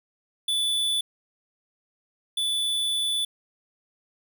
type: tone pair in turn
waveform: square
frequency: 3474 / 3474 Hz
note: A7 / A7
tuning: -23 / -23 cents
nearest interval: unison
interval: 0 cents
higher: neither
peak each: -23 / -24 dBFS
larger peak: first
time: 0.48-1.01 / 2.37-3.25 s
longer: second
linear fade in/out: 5 ms
effects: none